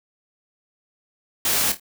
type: noise with echo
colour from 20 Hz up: white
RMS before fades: -21 dBFS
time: 1.45-1.72 s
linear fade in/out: 2 ms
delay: 26 ms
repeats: 3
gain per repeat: -10 dB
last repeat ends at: 1.798 s
effects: none